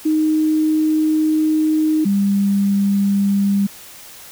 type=tone pair in turn; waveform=sine; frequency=311.1 / 199.36 Hz; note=D#4 / G3; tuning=0 / +29 cents; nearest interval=minor sixth; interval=771 cents; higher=first; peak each=-13 dBFS; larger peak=neither; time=0.05-2.05 / 2.05-3.67 s; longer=first; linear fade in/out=10 ms; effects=white hiss -39 dBFS RMS until 4.31 s